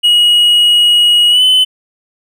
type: tone with pitch glide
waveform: triangle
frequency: 2900 to 3028 Hz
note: F#7 to F#7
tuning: -35 to +39 cents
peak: -4 dBFS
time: 0.03-1.65 s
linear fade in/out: 20 ms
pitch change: +74 cents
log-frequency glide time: 1.3-1.43 s
effects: none